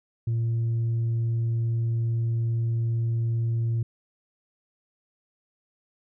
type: tone with tanh clipping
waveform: sine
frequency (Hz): 115.3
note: A#2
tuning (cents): -19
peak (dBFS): -23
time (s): 0.27-3.83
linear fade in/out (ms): 5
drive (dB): 1
effects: none